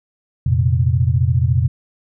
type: chord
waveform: sine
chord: F suspended fourth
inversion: none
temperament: equal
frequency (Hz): 87.31 / 116.54 / 130.81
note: F2 / Bb2 / C3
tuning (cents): 0 / 0 / 0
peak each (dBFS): -17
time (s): 0.46-1.68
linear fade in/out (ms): 5
effects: none